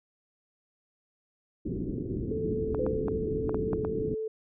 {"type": "low-pass noise", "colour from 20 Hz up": "white", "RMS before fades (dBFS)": -33, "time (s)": [1.65, 4.15], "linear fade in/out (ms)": 10, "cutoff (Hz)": 400, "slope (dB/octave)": 48}
{"type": "tone with vibrato", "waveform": "sine", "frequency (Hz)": 435.7, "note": "A4", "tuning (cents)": -17, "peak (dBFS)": -30, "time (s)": [2.31, 4.28], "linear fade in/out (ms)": 5, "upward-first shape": "sine", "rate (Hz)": 3.8, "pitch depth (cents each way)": 15}
{"type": "clicks", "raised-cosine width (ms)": 1, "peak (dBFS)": -20, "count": 7, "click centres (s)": [2.747, 2.865, 3.083, 3.494, 3.545, 3.732, 3.849]}
{"type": "tone with exponential decay", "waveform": "sine", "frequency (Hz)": 507, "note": "B4", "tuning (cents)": 45, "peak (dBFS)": -27, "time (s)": [2.79, 3.39], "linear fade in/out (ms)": 5, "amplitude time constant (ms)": 130}
{"effects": []}